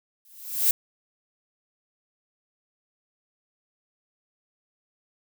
violet noise with exponential growth, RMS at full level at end -17 dBFS, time 0.25-0.71 s, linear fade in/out 2 ms, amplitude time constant 99 ms, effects none

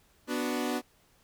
sawtooth chord, B minor, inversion none, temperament equal, 246.9 / 293.7 / 370 Hz, B3 / D4 / F#4, 0 / 0 / 0 cents, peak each -28 / -30 / -32 dBFS, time 0.27-0.82 s, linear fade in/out 50 ms, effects pink hiss -65 dBFS RMS until 1.23 s

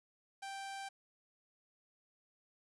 sawtooth tone, 784 Hz, G5, in tune, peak -39 dBFS, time 0.42-0.89 s, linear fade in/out 10 ms, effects resampled to 24000 Hz + 11-bit

